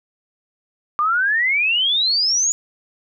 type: exponential sweep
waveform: sine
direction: up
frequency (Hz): 1174.7 to 6940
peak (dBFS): -15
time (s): 0.99-2.52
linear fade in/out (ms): 0
effects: none